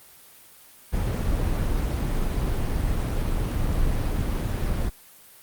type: noise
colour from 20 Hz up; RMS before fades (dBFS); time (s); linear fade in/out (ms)
brown; -24; 0.92-4.9; 20
effects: white hiss -50 dBFS RMS until 5.42 s + Opus 32 kbps